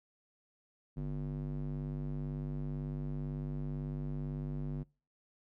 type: tone with band-pass filter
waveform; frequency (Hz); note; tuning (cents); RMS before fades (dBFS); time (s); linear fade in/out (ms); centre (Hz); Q
square; 49; G1; 0; -38; 0.96-4.84; 20; 180; 1.8
effects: noise-tail reverb RT60 0.4 s tail -26 dB re dry